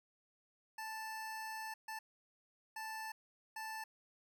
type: tone bursts at uneven times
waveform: 25% pulse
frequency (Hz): 880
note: A5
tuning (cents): 0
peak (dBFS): -39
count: 4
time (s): 0.78-1.74 / 1.88-1.99 / 2.76-3.12 / 3.56-3.84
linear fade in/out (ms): 5
effects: none